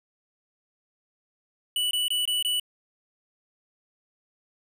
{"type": "tone bursts", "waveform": "square", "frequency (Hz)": 2960, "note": "F#7", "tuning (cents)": 0, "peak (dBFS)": -24, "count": 5, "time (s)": [1.76, 2.598], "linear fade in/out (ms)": 2, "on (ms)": 150, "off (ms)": 22, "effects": []}